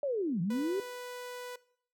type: linear two-way sweep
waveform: sine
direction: down then up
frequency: 592 to 159.1 to 407.8 Hz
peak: -29 dBFS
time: 0.03-0.8 s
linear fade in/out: 2 ms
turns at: 0.41 s
type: tone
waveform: sawtooth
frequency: 493.9 Hz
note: B4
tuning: in tune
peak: -36 dBFS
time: 0.5-1.56 s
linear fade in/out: 5 ms
effects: noise-tail reverb RT60 0.6 s tail -20 dB re dry